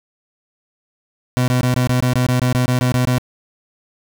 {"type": "tone bursts", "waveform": "30% pulse", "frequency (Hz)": 125.6, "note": "B2", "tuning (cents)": 30, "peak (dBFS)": -11, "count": 14, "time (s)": [1.37, 3.183], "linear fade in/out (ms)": 0, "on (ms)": 110, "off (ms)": 21, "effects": []}